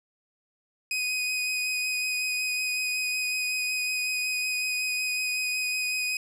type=tone with vibrato; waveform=sawtooth; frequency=2500 Hz; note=D#7; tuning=8 cents sharp; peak=-23 dBFS; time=0.91-6.17 s; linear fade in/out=2 ms; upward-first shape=sine; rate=5.4 Hz; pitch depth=12 cents each way; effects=low-pass 12000 Hz 12 dB/octave